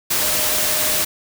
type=tone in noise; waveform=sine; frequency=614 Hz; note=D#5; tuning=23 cents flat; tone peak=-30 dBFS; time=0.21-1.03 s; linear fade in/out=10 ms; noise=white; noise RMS=-19 dBFS; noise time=0.1-1.05 s; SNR=-14 dB; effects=none